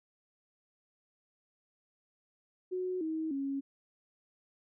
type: tone with pitch steps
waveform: sine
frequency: 367.3 / 317.9 / 275.2 Hz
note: F#4 / D#4 / C#4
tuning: -13 / +37 / -12 cents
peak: -32 dBFS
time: 2.71-3.61 s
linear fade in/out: 20 ms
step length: 300 ms
effects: none